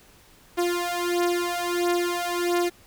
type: beating tone pair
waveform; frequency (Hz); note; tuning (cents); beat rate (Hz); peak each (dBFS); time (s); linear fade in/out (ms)
sawtooth; 349.2 / 350.7; F4 / F4; 0 / +7; 1.5; -22; 0.57-2.7; 20
effects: pink hiss -54 dBFS RMS until 2.86 s